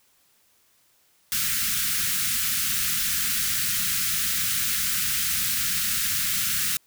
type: band-stop noise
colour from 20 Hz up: white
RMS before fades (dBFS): -25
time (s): 1.32-6.77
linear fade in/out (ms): 0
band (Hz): 230 to 1300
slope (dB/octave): 48
effects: white hiss -63 dBFS RMS until 6.86 s